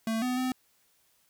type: tone with pitch steps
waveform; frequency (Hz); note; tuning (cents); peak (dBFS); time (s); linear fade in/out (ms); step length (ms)
square; 223.8 / 251.1 / 255.9; A3 / B3 / C4; +30 / +29 / -38; -28; 0.07-0.52; 2; 150
effects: white hiss -68 dBFS RMS until 1.29 s